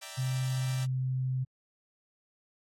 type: chord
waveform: 5% pulse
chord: E half-diminished seventh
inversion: third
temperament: equal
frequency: 587.3 / 659.3 / 784 / 932.3 Hz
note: D5 / E5 / G5 / Bb5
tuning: 0 / 0 / 0 / 0 cents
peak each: -36 dBFS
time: 0.01-0.86 s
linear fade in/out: 20 ms
type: tone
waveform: sine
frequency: 129.5 Hz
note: C3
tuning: 17 cents flat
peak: -28 dBFS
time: 0.17-1.45 s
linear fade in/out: 20 ms
effects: AAC 48 kbps